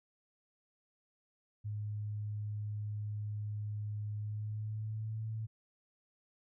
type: tone with pitch glide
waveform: sine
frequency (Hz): 105 to 110.35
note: G#2 to A2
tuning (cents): +19 to +5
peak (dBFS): -36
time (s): 1.64-5.47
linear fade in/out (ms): 20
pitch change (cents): +86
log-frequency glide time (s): 4.16-5.25
effects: none